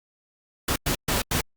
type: noise bursts at uneven times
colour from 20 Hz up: pink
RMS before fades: -24 dBFS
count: 4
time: 0.68-0.76 / 0.86-0.95 / 1.08-1.22 / 1.31-1.41 s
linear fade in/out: 5 ms
effects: Opus 48 kbps